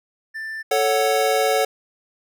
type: tone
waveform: triangle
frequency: 1774 Hz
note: A6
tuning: 14 cents sharp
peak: -26 dBFS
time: 0.34-0.63 s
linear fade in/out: 20 ms
type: chord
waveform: square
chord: F# minor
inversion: first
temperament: equal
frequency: 440 / 554.4 / 740 Hz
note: A4 / C#5 / F#5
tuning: 0 / 0 / 0 cents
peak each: -22 dBFS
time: 0.71-1.65 s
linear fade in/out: 5 ms
effects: none